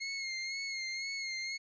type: tone with vibrato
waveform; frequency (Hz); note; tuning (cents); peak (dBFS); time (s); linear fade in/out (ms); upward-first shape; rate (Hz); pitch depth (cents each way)
25% pulse; 2149; C7; +46; -32; 0-1.58; 20; sine; 2; 44
effects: resampled to 16000 Hz